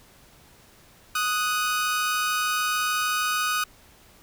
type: tone pair together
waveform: sawtooth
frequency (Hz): 1246.5 / 1480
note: D#6 / F#6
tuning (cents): +3 / 0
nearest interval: minor third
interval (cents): 297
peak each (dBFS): -21 / -24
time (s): 1.15-3.64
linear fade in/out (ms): 5
effects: pink hiss -54 dBFS RMS until 4.22 s